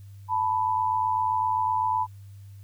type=tone pair together; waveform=sine; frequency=880 / 987.8 Hz; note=A5 / B5; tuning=0 / 0 cents; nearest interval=major second; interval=200 cents; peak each=-26 / -24 dBFS; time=0.28-2.07 s; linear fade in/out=50 ms; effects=added 99 Hz sine -42 dBFS peak until 2.63 s + white hiss -64 dBFS RMS until 2.63 s